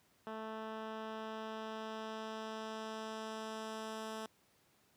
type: tone with low-pass filter sweep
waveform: 10% pulse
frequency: 219.7 Hz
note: A3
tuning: 2 cents flat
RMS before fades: -44 dBFS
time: 0.27-4.26 s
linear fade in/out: 0 ms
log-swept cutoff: 2100 to 11000 Hz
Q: 0.75
effects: pink hiss -71 dBFS RMS until 4.96 s + high-pass 100 Hz 12 dB/octave